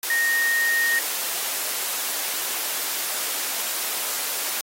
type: tone in noise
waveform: sine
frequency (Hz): 1857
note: A#6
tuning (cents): -7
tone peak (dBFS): -19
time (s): 0.1-0.99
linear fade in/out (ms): 2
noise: white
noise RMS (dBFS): -27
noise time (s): 0.03-4.61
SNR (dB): +5
effects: high-pass 400 Hz 12 dB/octave + AAC 48 kbps